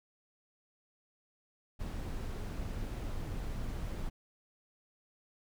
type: noise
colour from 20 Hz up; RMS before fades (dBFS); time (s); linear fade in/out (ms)
brown; -38; 1.79-4.1; 20
effects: none